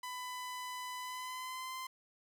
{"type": "tone with pitch glide", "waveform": "sawtooth", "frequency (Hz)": [1000, 1036.5], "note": ["B5", "C6"], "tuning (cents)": [21, -17], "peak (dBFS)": -37, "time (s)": [0.03, 1.87], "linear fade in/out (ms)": 5, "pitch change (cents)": 62, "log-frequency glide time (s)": [0.99, 1.75], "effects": []}